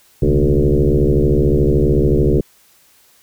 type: tone with frequency modulation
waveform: sine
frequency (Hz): 150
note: D3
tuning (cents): +37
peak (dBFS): -10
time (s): 0.22-2.41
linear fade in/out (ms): 5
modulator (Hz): 71.6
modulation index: 4.3
effects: white hiss -52 dBFS RMS until 3.22 s